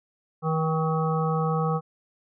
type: harmonic tone with a mistuned harmonic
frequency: 159.8 Hz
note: D#3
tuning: 47 cents sharp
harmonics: 1 / 3 / 5 / 7 / 8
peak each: -24 / -29 / -31 / -32 / -33 dBFS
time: 0.42-1.81 s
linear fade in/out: 50 ms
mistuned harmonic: 5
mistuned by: -28 cents
effects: none